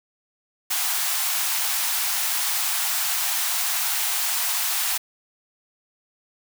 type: high-pass noise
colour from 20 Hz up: white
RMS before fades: -24 dBFS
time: 0.7-4.98 s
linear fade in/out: 10 ms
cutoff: 670 Hz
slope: 96 dB/octave
effects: none